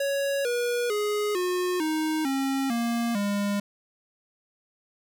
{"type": "tone with pitch steps", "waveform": "square", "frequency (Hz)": [557, 482.1, 417.3, 361.2, 312.6, 270.6, 234.2, 202.7], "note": ["C#5", "B4", "G#4", "F#4", "D#4", "C#4", "A#3", "G#3"], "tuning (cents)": [8, -42, 8, -42, 8, -42, 8, -42], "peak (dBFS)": -25, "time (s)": [0, 3.6], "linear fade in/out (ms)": 5, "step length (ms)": 450, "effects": []}